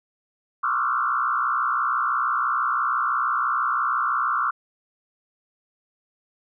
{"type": "tone with frequency modulation", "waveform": "sine", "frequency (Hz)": 1250, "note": "D#6", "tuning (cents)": 8, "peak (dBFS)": -20, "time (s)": [0.63, 4.51], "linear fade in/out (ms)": 10, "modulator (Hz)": 63, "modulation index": 2.8, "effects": []}